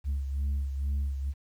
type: beating tone pair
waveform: sine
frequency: 69.3 / 71.5 Hz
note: C#2 / D2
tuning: 0 / -46 cents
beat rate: 2.2 Hz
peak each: -26 / -34 dBFS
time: 0.04-1.34 s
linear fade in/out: 50 ms
effects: tanh soft clip ceiling -25 dBFS + 10-bit

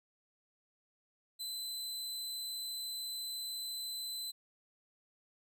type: tone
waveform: sawtooth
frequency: 4033 Hz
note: B7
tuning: 36 cents sharp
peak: -36 dBFS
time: 1.39-4.32 s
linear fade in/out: 20 ms
effects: none

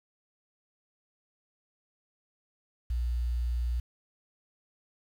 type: tone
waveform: sine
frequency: 60 Hz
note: B1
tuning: 49 cents flat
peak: -26 dBFS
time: 2.9-3.8 s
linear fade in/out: 5 ms
effects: tanh soft clip ceiling -23 dBFS + 9-bit

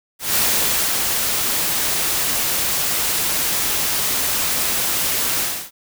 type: noise with ADSR envelope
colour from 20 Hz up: white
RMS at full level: -17 dBFS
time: 0.19-5.71 s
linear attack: 170 ms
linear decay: 590 ms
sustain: -3 dB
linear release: 310 ms
effects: none

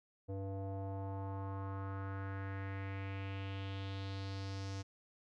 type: tone with low-pass filter sweep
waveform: square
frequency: 97.4 Hz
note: G2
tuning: 11 cents flat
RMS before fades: -42 dBFS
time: 0.28-4.83 s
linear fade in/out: 20 ms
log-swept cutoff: 540 to 5900 Hz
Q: 2.9
effects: none

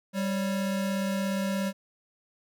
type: tone pair together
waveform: square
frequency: 196 / 551 Hz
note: G3 / C#5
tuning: 0 / -11 cents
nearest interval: octave + tritone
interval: 1789 cents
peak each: -28 / -36 dBFS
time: 0.13-1.73 s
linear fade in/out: 50 ms
effects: none

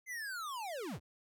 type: linear sweep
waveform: square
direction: down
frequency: 2093 to 46 Hz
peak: -40 dBFS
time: 0.06-1 s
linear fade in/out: 50 ms
effects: none

